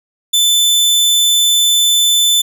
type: tone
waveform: sawtooth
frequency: 3520 Hz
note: A7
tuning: in tune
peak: -6 dBFS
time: 0.33-2.42 s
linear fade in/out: 10 ms
effects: none